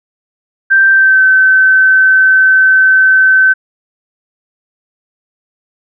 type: tone with pitch glide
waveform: sine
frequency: 1568 to 1533.1 Hz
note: G6 to G6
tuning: 0 to -39 cents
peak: -4 dBFS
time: 0.7-3.54 s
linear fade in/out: 20 ms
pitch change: -39 cents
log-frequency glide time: 0.92-1.23 s
effects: none